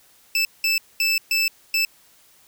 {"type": "tone bursts at uneven times", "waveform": "25% pulse", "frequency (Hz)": 2637, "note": "E7", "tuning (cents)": 0, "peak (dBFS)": -14, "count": 5, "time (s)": [[0.35, 0.45], [0.64, 0.78], [1, 1.18], [1.31, 1.48], [1.74, 1.85]], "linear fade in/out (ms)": 2, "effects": ["white hiss -55 dBFS RMS until 2.47 s"]}